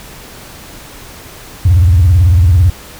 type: tone with vibrato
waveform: sine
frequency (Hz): 87.31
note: F2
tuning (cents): 0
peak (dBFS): -3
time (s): 1.65-2.7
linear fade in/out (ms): 5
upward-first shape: sine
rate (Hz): 18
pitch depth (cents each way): 240
effects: tanh soft clip ceiling 0 dBFS + pink hiss -33 dBFS RMS until 2.99 s